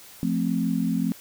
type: chord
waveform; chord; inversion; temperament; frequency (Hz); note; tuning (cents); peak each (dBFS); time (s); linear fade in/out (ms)
sine; F major; none; equal; 174.61 / 220 / 261.6; F3 / A3 / C4; 0 / 0 / 0; -26; 0.23-1.12; 0
effects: white hiss -47 dBFS RMS until 1.2 s